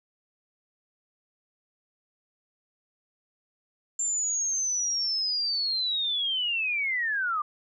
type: linear sweep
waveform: sine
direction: down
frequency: 7320 to 1174.7 Hz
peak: -25 dBFS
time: 3.99-7.42 s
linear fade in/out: 5 ms
effects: none